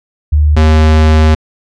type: tone pair in turn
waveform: sine / square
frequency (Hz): 74.8 / 78.1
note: D2 / D#2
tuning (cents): +32 / +7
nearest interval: minor second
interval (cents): 75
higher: second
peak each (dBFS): -5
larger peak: neither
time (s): 0.32-0.56 / 0.56-1.35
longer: second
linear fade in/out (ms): 10
effects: low-pass 5000 Hz 12 dB/octave